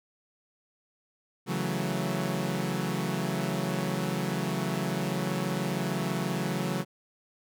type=chord; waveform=sawtooth; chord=F# minor seventh; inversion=second; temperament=equal; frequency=138.59 / 164.81 / 185 / 220 Hz; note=C#3 / E3 / F#3 / A3; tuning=0 / 0 / 0 / 0 cents; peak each=-30 / -30 / -28 / -32 dBFS; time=1.46-6.85 s; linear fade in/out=50 ms; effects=none